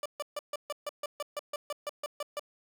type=tone bursts; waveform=30% pulse; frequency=587.3 Hz; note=D5; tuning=in tune; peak=-30 dBFS; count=15; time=0.03-2.395 s; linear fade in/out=2 ms; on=27 ms; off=140 ms; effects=none